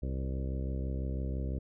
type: harmonic tone with a mistuned harmonic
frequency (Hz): 66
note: C2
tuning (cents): +16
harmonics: 1 / 2 / 3 / 4 / 5 / 6 / 7 / 8 / 9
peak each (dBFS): -33 / -39 / -43 / -45 / -47 / -49 / -50 / -51 / -52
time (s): 0.02-1.59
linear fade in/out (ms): 10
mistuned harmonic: 8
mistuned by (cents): -22
effects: none